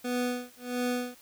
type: tone with tremolo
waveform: 25% pulse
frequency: 246.9 Hz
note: B3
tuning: in tune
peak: -23 dBFS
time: 0.04-1.15 s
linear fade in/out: 10 ms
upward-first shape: sine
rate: 1.5 Hz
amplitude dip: 100%
effects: white hiss -56 dBFS RMS until 1.21 s